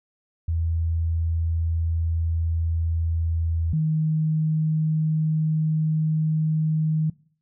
sine tone pair in turn, 82.41 / 156.56 Hz, E2 / D#3, 0 / +11 cents, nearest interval major seventh, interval 1111 cents, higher second, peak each -21 / -19 dBFS, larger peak second, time 0.48-3.73 / 3.73-7.1 s, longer second, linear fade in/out 5 ms, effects noise-tail reverb RT60 0.5 s tail -22 dB re dry

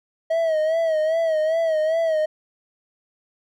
triangle tone with vibrato, 640 Hz, D#5, 49 cents sharp, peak -16 dBFS, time 0.3-2.26 s, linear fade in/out 10 ms, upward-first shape sine, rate 2.5 Hz, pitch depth 66 cents each way, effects none

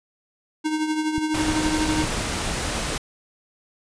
square tone with tremolo, 310 Hz, D#4, 6 cents flat, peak -20 dBFS, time 0.64-2.06 s, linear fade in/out 20 ms, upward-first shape triangle, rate 12 Hz, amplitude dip 60%
clicks, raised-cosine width 5 ms, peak -18 dBFS, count 4, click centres 1.181 / 1.664 / 1.924 / 2.039 s
pink noise, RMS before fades -26 dBFS, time 1.34-2.98 s, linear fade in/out 5 ms
effects resampled to 22050 Hz

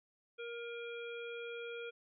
harmonic tone with a mistuned harmonic, 469.9 Hz, A#4, 14 cents sharp, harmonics 1 / 3 / 5 / 7, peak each -43 / -49 / -50 / -54 dBFS, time 0.38-1.91 s, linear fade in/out 20 ms, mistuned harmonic 5, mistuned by +37 cents, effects none

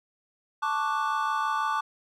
triangle chord, D major seventh, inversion second, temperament equal, 880 / 1108.7 / 1174.7 / 1480 Hz, A5 / C#6 / D6 / F#6, 0 / 0 / 0 / 0 cents, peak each -28 / -30 / -27 / -32 dBFS, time 0.62-1.81 s, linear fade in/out 10 ms, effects none

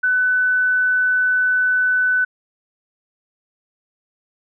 sine tone, 1500 Hz, F#6, 23 cents sharp, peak -14 dBFS, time 0.03-2.25 s, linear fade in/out 10 ms, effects none

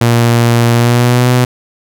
sawtooth tone with pitch glide, 118 to 124.37 Hz, A#2 to B2, +22 to +13 cents, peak -3 dBFS, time 0.01-1.45 s, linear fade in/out 5 ms, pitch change +91 cents, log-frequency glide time 0.73-1.28 s, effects none

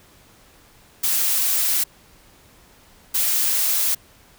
blue noise bursts at uneven times, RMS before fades -20 dBFS, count 2, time 1.03-1.84 / 3.14-3.95 s, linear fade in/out 10 ms, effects pink hiss -52 dBFS RMS until 4.38 s

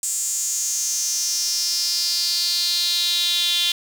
sawtooth tone with high-pass filter sweep, 347.9 Hz, F4, 7 cents flat, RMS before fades -22 dBFS, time 0.03-3.72 s, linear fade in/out 2 ms, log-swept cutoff 7600 to 3400 Hz, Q 5.7, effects none

